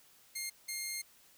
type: tone bursts at uneven times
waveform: 10% pulse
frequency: 2125 Hz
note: C7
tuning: 26 cents sharp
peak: -28 dBFS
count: 2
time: 0.35-0.5 / 0.68-1.02 s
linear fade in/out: 10 ms
effects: white hiss -63 dBFS RMS until 1.37 s